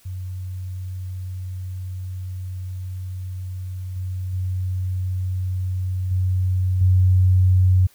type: tone with level steps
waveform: sine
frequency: 92.5 Hz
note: F#2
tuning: in tune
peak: -27 / -24 / -21 / -17 / -12 dBFS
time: 0.05-7.87 s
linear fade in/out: 10 ms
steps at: 3.96 / 4.33 / 6.11 / 6.81 s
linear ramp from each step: 5 ms
effects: white hiss -55 dBFS RMS until 7.94 s